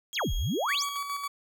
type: exponential two-way sweep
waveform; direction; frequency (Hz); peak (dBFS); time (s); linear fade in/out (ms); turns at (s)
sine; down then up; 9397 to 31.63 to 9397; -26; 0.13-0.86; 50; 0.34
type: tone with pitch glide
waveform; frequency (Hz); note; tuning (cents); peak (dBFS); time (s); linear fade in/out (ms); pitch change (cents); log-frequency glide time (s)
35% pulse; 3280 to 3301; G#7 to G#7; -22 to -11; -36; 0.13-0.97; 0; +11; 0.44-0.6
type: tone with tremolo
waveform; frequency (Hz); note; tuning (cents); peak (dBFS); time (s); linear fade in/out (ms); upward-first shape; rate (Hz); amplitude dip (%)
40% pulse; 1137; C#6; +44; -29; 0.68-1.28; 10; square; 7.2; 45
effects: none